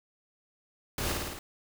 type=noise with echo; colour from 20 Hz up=pink; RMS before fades=-33 dBFS; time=0.98-1.12 s; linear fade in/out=2 ms; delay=54 ms; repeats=5; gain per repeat=-2 dB; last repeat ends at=1.39 s; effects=none